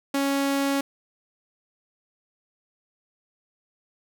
sawtooth tone, 277.2 Hz, C#4, in tune, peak -18 dBFS, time 0.14-0.81 s, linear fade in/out 5 ms, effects none

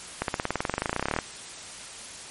accelerating click train, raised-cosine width 0.5 ms, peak -10 dBFS, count 25, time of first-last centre 0.22-1.188 s, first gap 62 ms, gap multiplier 0.96, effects white hiss -41 dBFS RMS until 2.3 s + MP3 48 kbps

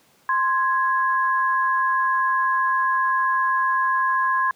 sine tone pair together, 1046.5 / 1661.2 Hz, C6 / G#6, 0 / 0 cents, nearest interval minor sixth, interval 800 cents, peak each -19 / -23 dBFS, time 0.29-4.51 s, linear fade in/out 2 ms, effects pink hiss -58 dBFS RMS until 4.55 s + high-pass 150 Hz 12 dB/octave

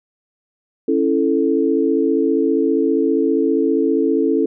sine chord, A major, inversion first, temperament just, 275 / 330 / 440 Hz, C#4 / E4 / A4, -14 / +2 / 0 cents, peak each -18 dBFS, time 0.88-4.46 s, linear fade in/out 5 ms, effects none

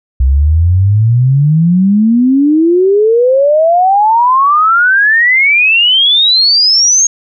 sine exponential sweep, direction up, 63 to 6610 Hz, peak -5 dBFS, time 0.2-7.07 s, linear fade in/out 5 ms, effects none

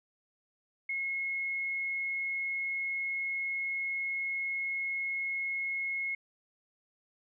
sine tone, 2169 Hz, C#7, 38 cents flat, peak -31 dBFS, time 0.89-6.15 s, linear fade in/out 5 ms, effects none

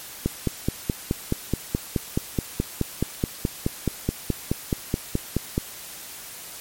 click train, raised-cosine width 3 ms, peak -8 dBFS, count 26, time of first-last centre 0.26-5.579 s, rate 4.7 Hz, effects white hiss -39 dBFS RMS until 6.6 s + MP3 64 kbps

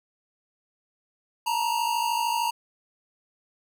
square tone pair together, 894 / 947.2 Hz, A5 / A#5, +27 / +27 cents, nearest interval minor second, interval 100 cents, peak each -29 / -26 dBFS, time 1.46-2.51 s, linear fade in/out 10 ms, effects none

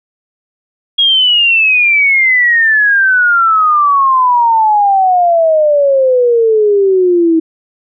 sine exponential sweep, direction down, 3306 to 319.8 Hz, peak -6 dBFS, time 0.98-7.4 s, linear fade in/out 10 ms, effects none

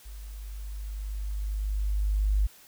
sine tone with level ramp, 50.8 Hz, G#1, 38 cents flat, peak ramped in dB -39 to -20 dBFS, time 0.05-2.47 s, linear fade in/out 10 ms, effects white hiss -54 dBFS RMS until 2.67 s

